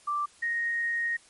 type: tone pair in turn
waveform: sine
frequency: 1174.7 / 1867 Hz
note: D6 / A#6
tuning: 0 / +2 cents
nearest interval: minor sixth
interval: 802 cents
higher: second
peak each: -26 dBFS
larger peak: neither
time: 0.07-0.26 / 0.42-1.17 s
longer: second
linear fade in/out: 10 ms
effects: white hiss -57 dBFS RMS until 1.29 s + MP3 48 kbps